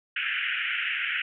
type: band-pass noise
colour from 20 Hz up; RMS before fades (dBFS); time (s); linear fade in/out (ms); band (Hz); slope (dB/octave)
white; -29; 0.16-1.22; 5; 1400 to 3000; 96
effects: none